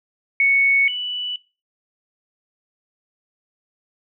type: tone pair in turn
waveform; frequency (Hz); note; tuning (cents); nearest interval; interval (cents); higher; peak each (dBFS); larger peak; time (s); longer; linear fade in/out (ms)
sine; 2217 / 2965; C#7 / F#7; 0 / +3; perfect fourth; 503; second; -13 / -23; first; 0.4-0.88 / 0.88-1.36; neither; 2
effects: noise-tail reverb RT60 0.3 s tail -20 dB re dry

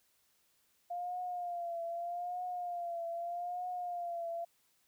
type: tone with vibrato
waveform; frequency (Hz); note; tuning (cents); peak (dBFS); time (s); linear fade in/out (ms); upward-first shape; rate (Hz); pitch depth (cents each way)
sine; 699; F5; +1; -36; 0.9-4.45; 10; triangle; 0.81; 68
effects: white hiss -73 dBFS RMS until 4.87 s

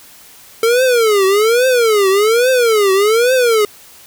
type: tone with vibrato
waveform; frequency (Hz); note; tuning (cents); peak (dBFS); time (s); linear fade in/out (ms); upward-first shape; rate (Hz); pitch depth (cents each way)
square; 444.8; A4; +19; -10; 0.63-3.65; 2; triangle; 1.2; 290
effects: white hiss -41 dBFS RMS until 4.06 s

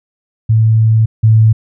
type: tone pair in turn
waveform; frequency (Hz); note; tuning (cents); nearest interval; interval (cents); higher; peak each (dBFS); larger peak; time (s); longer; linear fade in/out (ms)
sine; 111 / 110.44; A2 / A2; +16 / +7; unison; 9; first; -6 / -4; second; 0.49-1.06 / 1.23-1.53; first; 10
effects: none

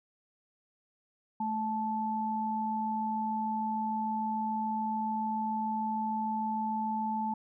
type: tone pair together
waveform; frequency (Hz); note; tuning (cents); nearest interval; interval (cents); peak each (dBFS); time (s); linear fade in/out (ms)
sine; 218.3 / 873.2; A3 / A5; -13 / -13; 2 octaves; 2400; -34 / -31; 1.4-7.34; 5
effects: none

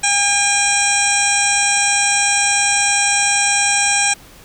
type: harmonic tone with a mistuned harmonic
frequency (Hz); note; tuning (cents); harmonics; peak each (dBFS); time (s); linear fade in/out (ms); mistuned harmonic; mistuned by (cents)
807; G#5; -50; 1 / 2 / 3 / 4 / 5 / 7 / 8 / 9 / 10; -21 / -22 / -19 / -27 / -26 / -21 / -28 / -25 / -18; 0.03-4.14; 10; 5; -21
effects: pink hiss -43 dBFS RMS until 4.44 s

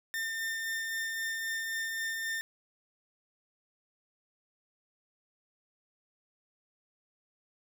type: tone with tremolo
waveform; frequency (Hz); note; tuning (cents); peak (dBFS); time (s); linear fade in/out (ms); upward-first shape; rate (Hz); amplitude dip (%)
40% pulse; 1804; A6; +43; -31; 0.14-2.41; 0; sine; 3.8; 25
effects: none

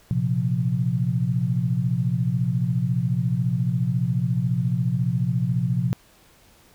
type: chord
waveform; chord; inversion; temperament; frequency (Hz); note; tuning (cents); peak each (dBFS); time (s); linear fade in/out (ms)
sine; Bb suspended second; none; equal; 116.54 / 130.81 / 174.61; Bb2 / C3 / F3; 0 / 0 / 0; -25 / -23 / -25; 0.11-5.93; 0
effects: pink hiss -55 dBFS RMS until 6.74 s

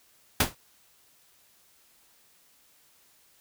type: noise with exponential decay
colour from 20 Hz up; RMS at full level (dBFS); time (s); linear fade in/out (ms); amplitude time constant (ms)
pink; -17; 0.4-0.55; 5; 31
effects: white hiss -62 dBFS RMS until 3.4 s

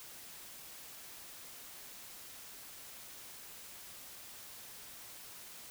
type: silence
effects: white hiss -51 dBFS RMS until 5.7 s

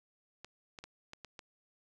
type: clicks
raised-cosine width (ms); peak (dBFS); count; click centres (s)
0.2; -29; 6; 0.446 / 0.788 / 0.84 / 1.134 / 1.247 / 1.392
effects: none

